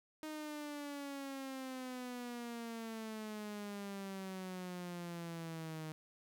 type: exponential sweep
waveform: sawtooth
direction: down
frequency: 311.1 to 155.56 Hz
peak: -39 dBFS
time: 0.23-5.92 s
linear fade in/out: 0 ms
effects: none